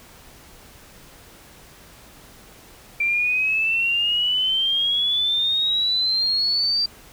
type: exponential sweep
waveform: sine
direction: up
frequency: 2349 to 4699 Hz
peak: -18 dBFS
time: 3-6.86 s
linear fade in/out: 5 ms
effects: pink hiss -47 dBFS RMS until 7.12 s